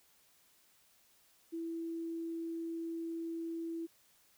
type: tone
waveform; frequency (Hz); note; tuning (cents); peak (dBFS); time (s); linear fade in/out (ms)
sine; 331.2; E4; +8; -37; 1.52-3.87; 20
effects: white hiss -68 dBFS RMS until 4.37 s